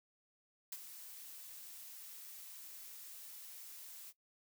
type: noise with ADSR envelope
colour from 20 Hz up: blue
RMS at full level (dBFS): -42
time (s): 0.72-4.13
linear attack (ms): 4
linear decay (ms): 40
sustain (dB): -10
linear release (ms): 42
effects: noise-tail reverb RT60 0.1 s tail -17 dB re dry